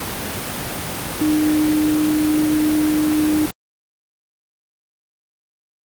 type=tone in noise; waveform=sine; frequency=305.4 Hz; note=D#4; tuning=32 cents flat; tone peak=-14 dBFS; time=1.21-3.46 s; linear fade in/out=5 ms; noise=pink; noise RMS=-25 dBFS; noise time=0-3.51 s; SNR=+8 dB; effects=high-pass 80 Hz 12 dB/octave + Opus 32 kbps